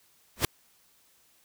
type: noise with exponential growth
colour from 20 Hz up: pink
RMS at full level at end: -19 dBFS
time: 0.36-0.45 s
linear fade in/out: 2 ms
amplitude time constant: 18 ms
effects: white hiss -64 dBFS RMS until 1.44 s